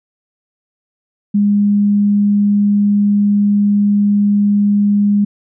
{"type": "tone", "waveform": "sine", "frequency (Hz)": 204.4, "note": "G#3", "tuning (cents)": -27, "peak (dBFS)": -9, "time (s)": [1.34, 5.25], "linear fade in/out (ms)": 10, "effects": []}